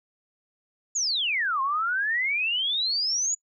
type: exponential two-way sweep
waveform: sine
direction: down then up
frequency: 7040 to 1046.5 to 6990 Hz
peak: -23 dBFS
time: 0.95-3.35 s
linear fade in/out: 10 ms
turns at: 1.61 s
effects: noise-tail reverb RT60 0.1 s tail -24 dB re dry